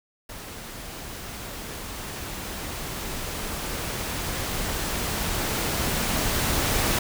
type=noise with level ramp; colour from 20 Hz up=pink; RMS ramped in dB=-39 to -23 dBFS; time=0.29-6.99 s; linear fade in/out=5 ms; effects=none